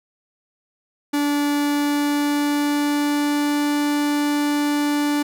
45% pulse tone with pitch glide, 290 to 292.4 Hz, D4 to D4, -22 to -7 cents, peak -18 dBFS, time 1.13-5.23 s, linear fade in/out 10 ms, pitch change +15 cents, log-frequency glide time 1.49-3.74 s, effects none

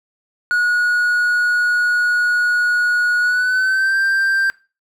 triangle tone with pitch glide, 1454 to 1576.5 Hz, F#6 to G6, -31 to +9 cents, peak -12 dBFS, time 0.51-4.5 s, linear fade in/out 0 ms, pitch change +140 cents, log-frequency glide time 3.2-3.97 s, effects noise-tail reverb RT60 0.3 s tail -20 dB re dry

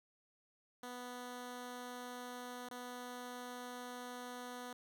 10% pulse tone with dropouts, 246.9 Hz, B3, in tune, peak -37 dBFS, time 0.83-4.73 s, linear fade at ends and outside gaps 2 ms, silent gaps 2.687-2.711 s, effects none

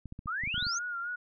clicks, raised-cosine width 5 ms, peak -29 dBFS, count 10, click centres 0.057 / 0.124 / 0.191 / 0.259 / 0.437 / 0.475 / 0.543 / 0.579 / 0.626 / 0.668 s
sine exponential sweep, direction up, 1174.7 to 6645 Hz, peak -31 dBFS, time 0.27-0.79 s, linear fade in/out 10 ms
sine tone with vibrato, 1419 Hz, F6, 27 cents sharp, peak -33 dBFS, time 0.54-1.16 s, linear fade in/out 10 ms, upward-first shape sine, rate 3.9 Hz, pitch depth 54 cents each way
effects none

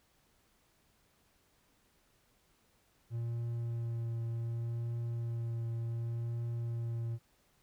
triangle tone with vibrato, 116.54 Hz, A#2, in tune, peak -32 dBFS, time 3.1-7.19 s, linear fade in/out 50 ms, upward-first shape triangle, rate 0.67 Hz, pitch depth 17 cents each way, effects pink hiss -71 dBFS RMS until 7.62 s

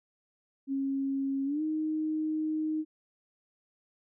sine tone with pitch glide, 272.5 to 311.2 Hz, C#4 to D#4, -29 to 0 cents, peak -28 dBFS, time 0.67-2.85 s, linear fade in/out 50 ms, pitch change +229 cents, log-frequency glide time 1.45-1.62 s, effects none

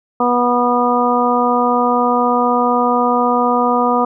harmonic tone, 244.1 Hz, B3, 20 cents flat, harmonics 1 / 2 / 3 / 4 / 5, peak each -18 / -18 / -18 / -18 / -18 dBFS, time 0.2-4.05 s, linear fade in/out 5 ms, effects none

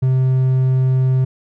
triangle tone, 130.1 Hz, C3, 9 cents flat, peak -10 dBFS, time 0.02-1.25 s, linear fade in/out 10 ms, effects none

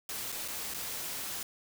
white noise with dropouts, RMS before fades -38 dBFS, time 0.09-1.43 s, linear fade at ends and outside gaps 2 ms, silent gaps 0.32-0.324 / 0.479-0.483 / 0.739-0.744 s, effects none

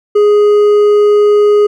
triangle tone with hard clipping, 415.3 Hz, G#4, in tune, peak -6 dBFS, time 0.15-1.67 s, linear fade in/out 10 ms, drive 7 dB, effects none

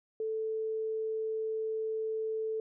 sine tone, 440 Hz, A4, in tune, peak -31 dBFS, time 0.2-2.6 s, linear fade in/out 2 ms, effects none

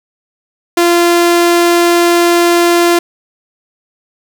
sawtooth tone, 344.9 Hz, F4, 22 cents flat, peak -3 dBFS, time 0.77-2.99 s, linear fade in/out 5 ms, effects 7-bit

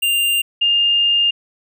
square / sine tone pair in turn, 2794 / 2815 Hz, F7 / F7, 0 / +13 cents, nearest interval unison, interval 13 cents, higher second, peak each -15 / -12 dBFS, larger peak second, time 0.02-0.42 / 0.61-1.31 s, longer second, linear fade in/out 10 ms, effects none

